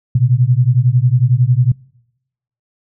sine beating tone pair, 119.3 / 130.3 Hz, A#2 / C3, +41 / -7 cents, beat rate 11 Hz, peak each -12 dBFS, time 0.15-1.72 s, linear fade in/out 5 ms, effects noise-tail reverb RT60 0.9 s tail -26 dB re dry

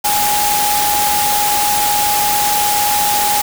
sine tone in noise, 829 Hz, G#5, 3 cents flat, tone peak -15 dBFS, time 0.04-3.42 s, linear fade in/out 10 ms, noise white, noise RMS -17 dBFS, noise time 0.04-3.42 s, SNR -1 dB, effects none

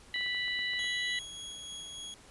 harmonic tone, 986 Hz, B5, 3 cents flat, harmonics 2 / 3 / 4, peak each -33 / -38 / -37 dBFS, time 0.14-1.19 s, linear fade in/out 2 ms
clicks, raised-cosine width 0.5 ms, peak -35 dBFS, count 9, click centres 0.161 / 0.21 / 0.263 / 0.347 / 0.481 / 0.591 / 0.735 / 0.794 / 0.843 s
sawtooth tone with tremolo, 3322 Hz, G#7, in tune, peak -37 dBFS, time 0.79-2.14 s, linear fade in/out 0 ms, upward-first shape sine, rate 3.4 Hz, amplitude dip 25%
effects pink hiss -56 dBFS RMS until 2.3 s + resampled to 24000 Hz

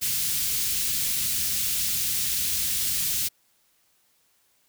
white band-stop noise, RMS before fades -26 dBFS, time 0.01-3.29 s, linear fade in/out 20 ms, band 170 to 2900 Hz, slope 12 dB/octave, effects white hiss -66 dBFS RMS until 4.68 s

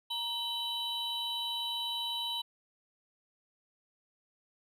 triangle tone cluster, 938 / 3046 / 3912 Hz, A#5 / F#7 / B7, +11 / +50 / -17 cents, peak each -39 / -35 / -35 dBFS, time 0.1-2.42 s, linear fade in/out 10 ms, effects none

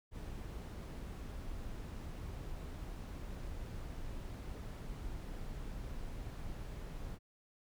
brown noise, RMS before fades -44 dBFS, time 0.11-7.19 s, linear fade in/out 50 ms, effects none

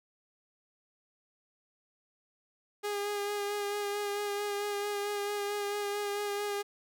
sawtooth tone with vibrato, 409.2 Hz, G#4, 26 cents flat, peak -28 dBFS, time 2.83-6.63 s, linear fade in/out 20 ms, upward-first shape sine, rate 4.5 Hz, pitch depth 21 cents each way, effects none

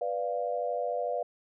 sine chord, B diminished, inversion none, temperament equal, 493.9 / 587.3 / 698.5 Hz, B4 / D5 / F5, 0 / 0 / 0 cents, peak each -33 dBFS, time 0.01-1.23 s, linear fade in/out 5 ms, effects none

